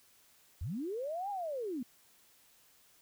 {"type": "linear two-way sweep", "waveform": "sine", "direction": "up then down", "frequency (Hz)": [61.74, 830.6, 226.2], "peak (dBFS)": -35, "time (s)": [0.61, 1.83], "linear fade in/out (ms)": 5, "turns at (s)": 1.3, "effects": ["white hiss -65 dBFS RMS until 3.01 s"]}